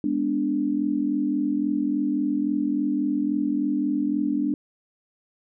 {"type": "chord", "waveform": "sine", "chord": "G# diminished", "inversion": "none", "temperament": "equal with one note detuned", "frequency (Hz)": [207.7, 250.1, 293.7], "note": ["G#3", "B3", "D4"], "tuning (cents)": [0, 22, 0], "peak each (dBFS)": [-29, -27, -23], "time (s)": [0.04, 4.54], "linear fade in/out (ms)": 2, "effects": []}